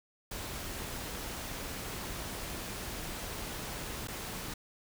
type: noise with dropouts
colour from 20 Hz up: pink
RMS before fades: -40 dBFS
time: 0.31-4.54 s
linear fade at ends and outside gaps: 5 ms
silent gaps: 4.074-4.082 s
effects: none